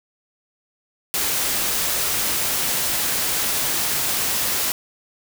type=noise; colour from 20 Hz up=white; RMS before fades=-22 dBFS; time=1.14-4.72 s; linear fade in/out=0 ms; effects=none